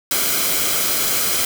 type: noise with comb filter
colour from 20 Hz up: white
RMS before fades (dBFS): -19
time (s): 0.11-1.45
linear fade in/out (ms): 2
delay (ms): 1.1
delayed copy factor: -0.5
effects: none